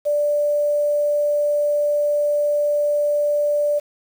sine tone, 587.3 Hz, D5, in tune, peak -16 dBFS, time 0.05-3.8 s, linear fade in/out 20 ms, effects 7-bit

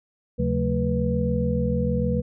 sine tone cluster, 75.4 / 135.3 / 182.2 / 223 / 490 Hz, D2 / C#3 / F#3 / A3 / B4, +46 / -42 / -26 / +23 / -14 cents, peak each -27 dBFS, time 0.38-2.22 s, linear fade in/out 20 ms, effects none

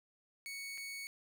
sawtooth tone with dropouts, 2223 Hz, C#7, 4 cents sharp, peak -39 dBFS, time 0.46-1.07 s, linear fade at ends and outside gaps 0 ms, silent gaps 0.776-0.78 s, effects none

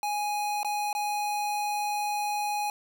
square tone with dropouts, 830.6 Hz, G#5, in tune, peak -28 dBFS, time 0.03-2.7 s, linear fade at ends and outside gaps 1 ms, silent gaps 0.631-0.647 / 0.929-0.95 s, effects none

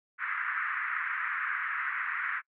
white band-pass noise, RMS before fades -33 dBFS, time 0.18-2.42 s, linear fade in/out 50 ms, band 1200 to 2000 Hz, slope 48 dB/octave, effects noise-tail reverb RT60 0.1 s tail -25 dB re dry

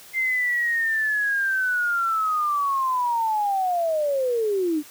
sine linear sweep, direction down, 2097 to 288.3 Hz, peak -20 dBFS, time 0.13-4.83 s, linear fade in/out 50 ms, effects white hiss -46 dBFS RMS until 4.9 s + high-pass 80 Hz 12 dB/octave

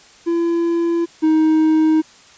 triangle tone pair in turn, 338.2 / 314.4 Hz, E4 / D#4, +44 / +18 cents, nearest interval minor second, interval 126 cents, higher first, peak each -13 / -9 dBFS, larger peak second, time 0.26-1.06 / 1.22-2.02 s, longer neither, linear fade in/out 20 ms, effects white hiss -46 dBFS RMS until 2.37 s + resampled to 16000 Hz

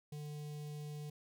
square tone with notch filter, 148.8 Hz, D3, 23 cents sharp, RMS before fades -45 dBFS, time 0.12-1.1 s, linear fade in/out 5 ms, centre 1400 Hz, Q 0.54, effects none

